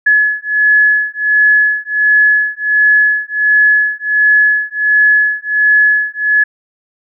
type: beating tone pair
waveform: sine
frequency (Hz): 1702 / 1703.4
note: G#6 / G#6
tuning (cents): +42 / +43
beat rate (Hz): 1.4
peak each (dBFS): -11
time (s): 0.06-6.44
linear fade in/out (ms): 10
effects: none